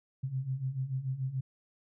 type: beating tone pair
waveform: sine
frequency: 127.5 / 134.4 Hz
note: C3 / C3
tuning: -44 / +47 cents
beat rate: 6.9 Hz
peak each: -37 / -33 dBFS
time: 0.23-1.41 s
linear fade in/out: 10 ms
effects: none